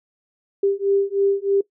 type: beating tone pair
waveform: sine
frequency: 394.8 / 398 Hz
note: G4 / G4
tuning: +12 / +26 cents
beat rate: 3.2 Hz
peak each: -20 dBFS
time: 0.63-1.61 s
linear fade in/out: 5 ms
effects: noise-tail reverb RT60 0.1 s tail -19 dB re dry

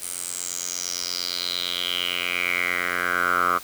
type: tone with band-pass filter sweep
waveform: 10% pulse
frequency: 88.7 Hz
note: F2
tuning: 27 cents sharp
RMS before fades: -26 dBFS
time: 0.01-3.59 s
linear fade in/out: 20 ms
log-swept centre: 9700 to 1200 Hz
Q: 5.8
effects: white hiss -41 dBFS RMS until 3.63 s

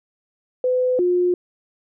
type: tone pair in turn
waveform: sine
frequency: 505 / 357.1 Hz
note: B4 / F4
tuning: +39 / +39 cents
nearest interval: tritone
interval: 600 cents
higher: first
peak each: -16 / -15 dBFS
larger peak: second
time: 0.64-0.99 / 0.99-1.34 s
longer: neither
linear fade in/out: 2 ms
effects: none

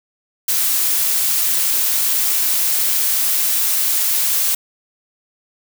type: noise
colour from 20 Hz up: blue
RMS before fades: -17 dBFS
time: 0.48-4.55 s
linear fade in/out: 5 ms
effects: none

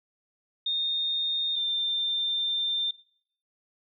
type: tone pair in turn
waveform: sine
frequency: 3668 / 3590 Hz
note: A#7 / A7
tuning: -29 / +34 cents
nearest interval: unison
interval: 37 cents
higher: first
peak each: -25 dBFS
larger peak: neither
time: 0.66-1.56 / 1.56-2.91 s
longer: second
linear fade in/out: 5 ms
effects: noise-tail reverb RT60 0.6 s tail -17 dB re dry

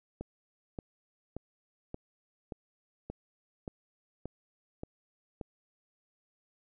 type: click train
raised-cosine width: 2 ms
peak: -25 dBFS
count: 10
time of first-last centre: 0.21-5.412 s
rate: 1.73 Hz
effects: none

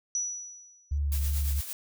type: tone with exponential decay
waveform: sine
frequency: 5890 Hz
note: F#8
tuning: 9 cents flat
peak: -25 dBFS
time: 0.15-0.98 s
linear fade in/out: 1 ms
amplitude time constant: 180 ms
type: tone with vibrato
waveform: sine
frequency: 71.4 Hz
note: D2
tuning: 48 cents flat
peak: -25 dBFS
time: 0.91-1.61 s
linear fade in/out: 10 ms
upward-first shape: triangle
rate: 2.8 Hz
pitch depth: 28 cents each way
type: noise with tremolo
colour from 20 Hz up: blue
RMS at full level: -35 dBFS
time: 1.12-1.73 s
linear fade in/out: 0 ms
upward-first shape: triangle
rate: 8.8 Hz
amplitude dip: 60%
effects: none

